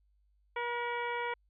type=harmonic tone with a mistuned harmonic; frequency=479.2 Hz; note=A#4; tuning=48 cents sharp; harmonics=1 / 2 / 3 / 4 / 5 / 6 / 7; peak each=-38 / -36 / -42 / -42 / -42 / -52 / -52 dBFS; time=0.56-1.34 s; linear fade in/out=5 ms; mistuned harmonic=5; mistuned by=-73 cents; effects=added 50 Hz sine -67 dBFS peak until 1.49 s